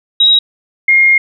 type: tone pair in turn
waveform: sine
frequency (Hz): 3822 / 2133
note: A#7 / C7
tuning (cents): +43 / +33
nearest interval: minor seventh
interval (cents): 1010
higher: first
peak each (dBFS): -5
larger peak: neither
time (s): 0.2-0.39 / 0.88-1.18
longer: second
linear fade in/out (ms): 5
effects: none